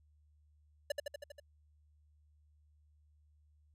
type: tone with echo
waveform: square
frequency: 579 Hz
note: D5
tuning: 25 cents flat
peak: -32 dBFS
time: 0.9-0.92 s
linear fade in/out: 5 ms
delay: 80 ms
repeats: 6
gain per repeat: -3 dB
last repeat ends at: 1.4 s
effects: added 75 Hz sine -65 dBFS peak until 3.74 s + resampled to 32000 Hz